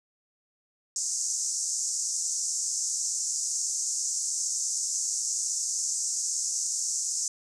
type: band-pass noise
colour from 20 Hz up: white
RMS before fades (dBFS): -30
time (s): 0.96-7.28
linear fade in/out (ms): 2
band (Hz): 5800 to 7800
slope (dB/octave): 48
effects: none